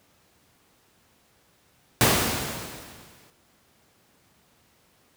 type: noise with exponential decay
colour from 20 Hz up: pink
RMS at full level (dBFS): -17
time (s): 2.01-3.3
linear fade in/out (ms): 0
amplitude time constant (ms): 280
effects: pink hiss -62 dBFS RMS until 5.16 s + high-pass 80 Hz 12 dB/octave